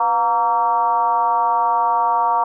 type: tone with frequency modulation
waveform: sine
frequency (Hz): 929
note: A#5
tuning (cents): -6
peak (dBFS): -14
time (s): 0-2.44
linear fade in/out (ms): 5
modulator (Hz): 217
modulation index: 1
effects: none